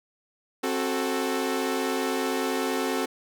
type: chord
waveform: sawtooth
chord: F# diminished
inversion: second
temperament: equal with one note detuned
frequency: 265.1 / 370 / 440 Hz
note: C4 / F#4 / A4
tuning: +23 / 0 / 0 cents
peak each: -25 / -26 / -26 dBFS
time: 0.63-3.06 s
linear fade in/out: 10 ms
effects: none